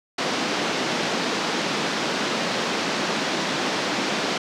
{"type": "band-pass noise", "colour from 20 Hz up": "pink", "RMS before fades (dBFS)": -25, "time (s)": [0.18, 4.38], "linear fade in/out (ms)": 5, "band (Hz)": [190, 5700], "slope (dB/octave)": 24, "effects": []}